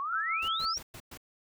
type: exponential sweep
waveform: sine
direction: up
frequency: 1077 to 5770 Hz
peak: -31 dBFS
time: 0-0.78 s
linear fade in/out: 0 ms
type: tone with tremolo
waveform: sine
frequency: 1318.5 Hz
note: E6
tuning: in tune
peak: -29 dBFS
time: 0.12-0.74 s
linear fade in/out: 10 ms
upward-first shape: sine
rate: 5.8 Hz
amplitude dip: 50%
type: noise bursts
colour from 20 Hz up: pink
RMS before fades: -46 dBFS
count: 5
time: 0.42-1.175 s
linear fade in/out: 5 ms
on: 63 ms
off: 110 ms
effects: none